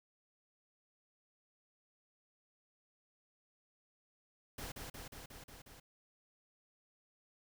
pink noise with echo, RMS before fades -45 dBFS, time 4.58-4.72 s, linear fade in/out 5 ms, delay 180 ms, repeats 6, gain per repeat -2 dB, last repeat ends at 5.8 s, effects none

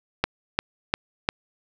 click train, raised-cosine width 0.3 ms, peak -4 dBFS, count 4, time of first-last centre 0.24-1.289 s, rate 2.86 Hz, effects 7-bit

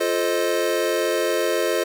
square chord, F dominant seventh, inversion none, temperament equal with one note detuned, 349.2 / 436.5 / 523.3 / 622.3 Hz, F4 / A4 / C5 / Eb5, 0 / -14 / 0 / 0 cents, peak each -26 dBFS, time 0-1.84 s, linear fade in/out 10 ms, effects none

